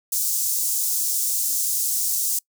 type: high-pass noise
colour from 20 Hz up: pink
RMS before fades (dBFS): -23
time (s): 0.12-2.39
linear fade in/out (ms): 5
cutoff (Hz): 6400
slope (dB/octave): 24
effects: noise-tail reverb RT60 0.1 s tail -25 dB re dry